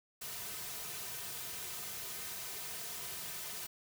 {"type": "noise with comb filter", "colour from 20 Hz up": "white", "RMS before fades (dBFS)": -43, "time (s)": [0.21, 3.67], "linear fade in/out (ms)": 10, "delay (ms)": 3.6, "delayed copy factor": -0.75, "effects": []}